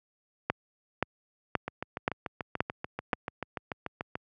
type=two click trains; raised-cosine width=0.5 ms; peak=-10 / -18 dBFS; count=6 / 18; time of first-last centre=0.5-3.132 / 1.68-4.155 s; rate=1.9 / 6.87 Hz; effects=high-pass 80 Hz 12 dB/octave